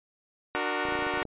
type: chord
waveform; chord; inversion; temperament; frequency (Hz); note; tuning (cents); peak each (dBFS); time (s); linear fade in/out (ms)
10% pulse; D augmented; none; equal with one note detuned; 297.6 / 370 / 466.2; D4 / F#4 / A#4; +23 / 0 / 0; -24 / -23 / -24; 0.55-1.23; 0
type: clicks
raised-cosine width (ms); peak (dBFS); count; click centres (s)
2; -27; 11; 0.853 / 0.887 / 0.923 / 0.953 / 0.99 / 1.024 / 1.067 / 1.139 / 1.174 / 1.221 / 1.253
effects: resampled to 8000 Hz